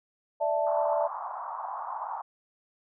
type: chord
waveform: sine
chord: D suspended second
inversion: none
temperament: equal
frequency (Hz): 587.3 / 659.3 / 880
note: D5 / E5 / A5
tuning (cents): 0 / 0 / 0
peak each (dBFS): -28 / -28 / -30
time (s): 0.4-1.08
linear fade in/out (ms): 20
type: band-pass noise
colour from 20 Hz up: white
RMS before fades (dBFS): -36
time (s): 0.66-2.22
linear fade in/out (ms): 10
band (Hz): 740 to 1100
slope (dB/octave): 48
effects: none